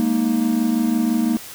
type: chord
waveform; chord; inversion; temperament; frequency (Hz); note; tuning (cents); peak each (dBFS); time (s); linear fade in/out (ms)
triangle; Ab suspended second; none; just; 207.7 / 233.6 / 311.5; Ab3 / Bb3 / Eb4; 0 / +4 / +2; -22 / -16 / -21; 0-1.37; 0
effects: white hiss -37 dBFS RMS until 1.54 s